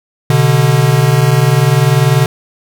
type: tone pair together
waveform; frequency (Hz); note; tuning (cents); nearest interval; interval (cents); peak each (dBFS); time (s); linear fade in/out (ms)
square; 126.56 / 146.83; B2 / D3; +43 / 0; minor third; 257; -11; 0.3-2.26; 2
effects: none